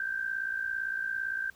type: tone with amplitude modulation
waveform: sine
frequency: 1568 Hz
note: G6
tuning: in tune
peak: -27 dBFS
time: 0-1.5 s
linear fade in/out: 2 ms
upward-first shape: sine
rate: 57.7 Hz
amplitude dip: 70%
effects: pink hiss -61 dBFS RMS until 1.55 s